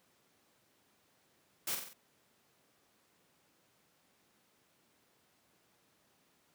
white noise with echo, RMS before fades -36 dBFS, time 1.67-1.75 s, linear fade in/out 5 ms, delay 46 ms, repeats 4, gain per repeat -5 dB, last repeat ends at 1.934 s, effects pink hiss -71 dBFS RMS until 6.54 s + high-pass 150 Hz 12 dB/octave

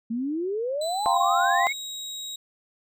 sine exponential sweep, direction up, 221.1 to 2259 Hz, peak -25 dBFS, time 0.1-1.73 s, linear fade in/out 10 ms
30% pulse tone with pitch glide, 4000 to 3806 Hz, B7 to A#7, +21 to +35 cents, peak -30 dBFS, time 0.81-2.36 s, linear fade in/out 5 ms, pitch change -86 cents, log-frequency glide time 1.11-1.17 s
sine chord, F suspended second, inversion none, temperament equal, 698.5 / 784 / 1046.5 Hz, F5 / G5 / C6, 0 / 0 / 0 cents, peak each -24 dBFS, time 1.06-1.67 s, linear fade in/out 0 ms
effects none

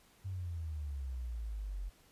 sine exponential sweep, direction down, 97.3 to 44.53 Hz, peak -37 dBFS, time 0.24-1.9 s, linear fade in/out 20 ms, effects pink hiss -65 dBFS RMS until 2.11 s + resampled to 32000 Hz

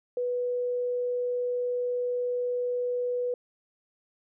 sine tone, 491.8 Hz, B4, 7 cents flat, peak -26 dBFS, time 0.17-3.34 s, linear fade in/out 2 ms, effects none

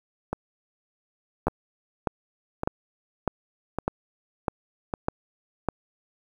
two click trains, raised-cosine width 1 ms, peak -13 / -9 dBFS, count 5 / 8, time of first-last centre 0.33-4.938 / 1.47-5.687 s, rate 0.868 / 1.66 Hz, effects 8-bit

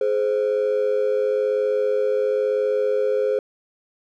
triangle ring-modulated tone, 471.5 Hz, A#4, 20 cents sharp, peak -12 dBFS, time 0.01-3.39 s, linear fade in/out 2 ms, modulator 50.5 Hz, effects tanh soft clip ceiling -12 dBFS

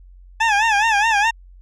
20% pulse tone with vibrato, 859 Hz, A5, 42 cents flat, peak -9 dBFS, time 0.4-1.31 s, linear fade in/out 10 ms, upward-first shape sine, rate 4.8 Hz, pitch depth 120 cents each way, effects added 45 Hz sine -41 dBFS peak until 1.61 s + low-pass 5000 Hz 12 dB/octave

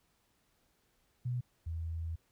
sine tone pair in turn, 123.5 / 82.09 Hz, B2 / E2, 0 / -7 cents, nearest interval perfect fifth, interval 707 cents, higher first, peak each -32 / -35 dBFS, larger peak first, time 1.25-1.41 / 1.66-2.16 s, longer second, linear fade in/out 10 ms, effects pink hiss -74 dBFS RMS until 2.31 s

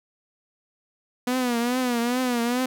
sawtooth tone with vibrato, 244.7 Hz, B3, 16 cents flat, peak -18 dBFS, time 1.27-2.66 s, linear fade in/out 5 ms, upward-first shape triangle, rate 2.4 Hz, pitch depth 100 cents each way, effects none

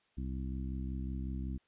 harmonic tone, 65.41 Hz, C2, in tune, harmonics 1 / 2 / 3 / 4 / 5, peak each -37 / -44 / -43 / -46 / -51 dBFS, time 0.17-1.58 s, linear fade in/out 10 ms, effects white hiss -73 dBFS RMS until 1.67 s + resampled to 8000 Hz

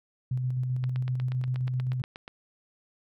sine tone with tremolo, 127.1 Hz, C3, 50 cents flat, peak -25 dBFS, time 0.31-2.02 s, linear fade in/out 5 ms, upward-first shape square, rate 7.7 Hz, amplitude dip 25%
click train, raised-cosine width 0.3 ms, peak -25 dBFS, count 13, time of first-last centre 0.84-2.279 s, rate 8.34 Hz
effects none

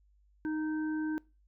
harmonic tone, 310 Hz, D#4, 6 cents flat, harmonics 1 / 3 / 5, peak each -31 / -48 / -44 dBFS, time 0.45-1.18 s, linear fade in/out 0 ms, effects noise-tail reverb RT60 0.3 s tail -24 dB re dry + added 50 Hz sine -63 dBFS peak until 1.47 s

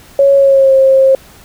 sine tone with pitch glide, 554.4 to 534 Hz, C#5 to C5, 0 to +35 cents, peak -4 dBFS, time 0.19-1.15 s, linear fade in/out 2 ms, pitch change -65 cents, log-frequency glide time 0.35-0.73 s, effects pink hiss -40 dBFS RMS until 1.44 s

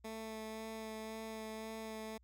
15% pulse tone with vibrato, 220.4 Hz, A3, 3 cents sharp, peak -37 dBFS, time 0.04-2.18 s, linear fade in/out 10 ms, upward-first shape sine, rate 1.9 Hz, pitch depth 12 cents each way, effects added 60 Hz sine -64 dBFS peak until 2.23 s

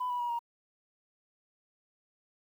sine tone with pitch steps, 999 / 979.6 / 960.5 / 941.8 Hz, B5 / B5 / B5 / A#5, +20 / -14 / -48 / +18 cents, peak -29 dBFS, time 0-0.392 s, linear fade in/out 10 ms, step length 98 ms, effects tanh soft clip ceiling -27 dBFS + 10-bit

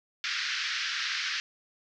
pink band-pass noise, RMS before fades -32 dBFS, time 0.24-1.4 s, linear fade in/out 0 ms, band 1400 to 5600 Hz, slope 48 dB/octave, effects none

